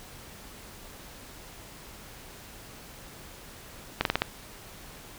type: slowing click train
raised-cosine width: 0.3 ms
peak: -7 dBFS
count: 5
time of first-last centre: 4.01-4.22 s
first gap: 42 ms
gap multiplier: 1.15
effects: pink hiss -47 dBFS RMS until 5.18 s